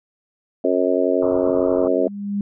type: harmonic tone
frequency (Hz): 91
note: F#2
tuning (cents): -28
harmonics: 3 / 4 / 5 / 6 / 7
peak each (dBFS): -22 / -22 / -22 / -22 / -22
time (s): 0.64-2.08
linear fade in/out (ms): 5
type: low-pass noise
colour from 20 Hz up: white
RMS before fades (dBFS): -32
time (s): 1.22-1.88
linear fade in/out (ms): 5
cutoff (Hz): 1300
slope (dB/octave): 96
type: tone with exponential growth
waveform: sine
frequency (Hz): 202.2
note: G#3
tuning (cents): -46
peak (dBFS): -18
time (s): 1.39-2.41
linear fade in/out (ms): 2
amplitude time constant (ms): 220
effects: none